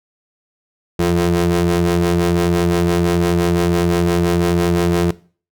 30% pulse ring-modulated tone, 87.31 Hz, F2, in tune, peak -8 dBFS, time 0.99-5.11 s, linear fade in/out 5 ms, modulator 259 Hz, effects noise-tail reverb RT60 0.4 s tail -19 dB re dry

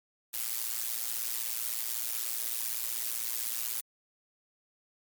blue noise with amplitude modulation, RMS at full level -30 dBFS, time 0.33-3.81 s, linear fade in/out 10 ms, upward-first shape sine, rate 116 Hz, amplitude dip 90%, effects MP3 96 kbps

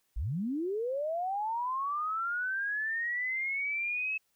sine linear sweep, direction up, 40.49 to 2600 Hz, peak -30 dBFS, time 0.16-4.18 s, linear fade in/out 10 ms, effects white hiss -75 dBFS RMS until 4.35 s

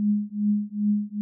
sine tone with tremolo, 207.7 Hz, G#3, in tune, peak -17 dBFS, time 0-1.21 s, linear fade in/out 0 ms, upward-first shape triangle, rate 2.5 Hz, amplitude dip 100%, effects none

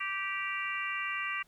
harmonic tone with a mistuned harmonic, 390.4 Hz, G4, 7 cents flat, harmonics 3 / 4 / 5 / 6 / 7, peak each -38 / -42 / -37 / -38 / -39 dBFS, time 0-1.43 s, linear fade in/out 10 ms, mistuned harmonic 7, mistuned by +22 cents, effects pink hiss -67 dBFS RMS until 1.47 s

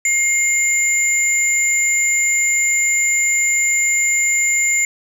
sine tone pair together, 2130 / 7133 Hz, C7 / A8, +30 / +23 cents, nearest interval octave + major sixth, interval 2093 cents, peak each -15 dBFS, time 0.05-4.85 s, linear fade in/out 2 ms, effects tanh soft clip ceiling -9 dBFS

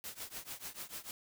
white noise with tremolo, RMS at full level -42 dBFS, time 0.04-1.11 s, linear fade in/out 0 ms, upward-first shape triangle, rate 6.8 Hz, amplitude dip 95%, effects none

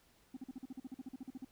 sine tone bursts, 260 Hz, C4, 11 cents flat, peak -39 dBFS, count 16, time 0.34-1.448 s, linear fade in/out 5 ms, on 28 ms, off 44 ms, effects tanh soft clip ceiling -41 dBFS + pink hiss -69 dBFS RMS until 1.51 s

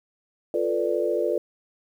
sine chord, B half-diminished seventh, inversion second, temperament equal, 349.2 / 440 / 493.9 / 587.3 Hz, F4 / A4 / B4 / D5, 0 / 0 / 0 / 0 cents, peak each -27 dBFS, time 0.54-1.38 s, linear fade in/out 2 ms, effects 9-bit

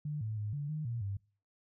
sine tone with pitch steps, 149.1 / 109 / 105.1 / 144.5 / 153.8 / 117.6 / 99.1 Hz, D3 / A2 / G#2 / D3 / D#3 / A#2 / G2, +27 / -16 / +21 / -28 / -20 / +16 / +19 cents, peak -34 dBFS, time 0.05-1.17 s, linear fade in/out 5 ms, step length 160 ms, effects noise-tail reverb RT60 0.4 s tail -24 dB re dry

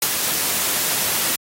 white noise with ADSR envelope, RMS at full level -17 dBFS, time 0.02-1.36 s, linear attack 3 ms, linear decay 63 ms, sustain -4 dB, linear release 4 ms, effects high-pass 100 Hz 12 dB/octave + AAC 48 kbps

